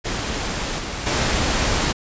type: noise with level steps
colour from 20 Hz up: pink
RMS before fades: -25 / -28 / -20 dBFS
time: 0.04-1.93 s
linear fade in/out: 20 ms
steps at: 0.78 / 1.06 s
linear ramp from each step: 10 ms
effects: resampled to 16000 Hz